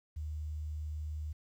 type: tone with quantisation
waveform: sine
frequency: 76.5 Hz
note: D#2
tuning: 29 cents flat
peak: -36 dBFS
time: 0.16-1.33 s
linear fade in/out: 10 ms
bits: 11
effects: none